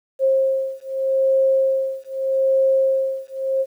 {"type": "beating tone pair", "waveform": "sine", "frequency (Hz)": [533, 533.81], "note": ["C5", "C5"], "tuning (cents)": [32, 35], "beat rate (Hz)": 0.81, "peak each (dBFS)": -19, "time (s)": [0.19, 3.66], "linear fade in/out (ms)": 50, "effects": ["9-bit"]}